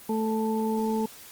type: harmonic tone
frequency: 220 Hz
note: A3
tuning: in tune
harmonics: 1 / 2 / 4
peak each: -26 / -29 / -32 dBFS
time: 0.09-1.06 s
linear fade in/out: 5 ms
effects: white hiss -47 dBFS RMS until 1.31 s + Opus 24 kbps